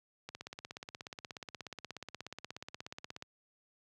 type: click train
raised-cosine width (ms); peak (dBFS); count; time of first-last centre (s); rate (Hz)
0.2; -26; 50; 0.29-3.224; 16.7
effects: high-pass 80 Hz 12 dB/octave